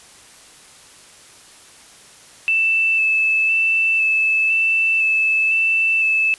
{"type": "tone with vibrato", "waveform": "sine", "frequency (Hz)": 2637, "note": "E7", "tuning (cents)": 0, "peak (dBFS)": -14, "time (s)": [2.48, 6.34], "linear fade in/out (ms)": 0, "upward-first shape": "square", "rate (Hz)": 0.99, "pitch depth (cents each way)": 12, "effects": ["white hiss -45 dBFS RMS until 6.38 s", "resampled to 24000 Hz"]}